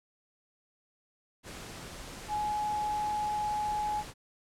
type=tone in noise; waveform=sine; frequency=842 Hz; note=G#5; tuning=24 cents sharp; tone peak=-29 dBFS; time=2.28-4.04 s; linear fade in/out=50 ms; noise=pink; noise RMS=-44 dBFS; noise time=1.43-4.14 s; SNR=+12 dB; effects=low-pass 10000 Hz 12 dB/octave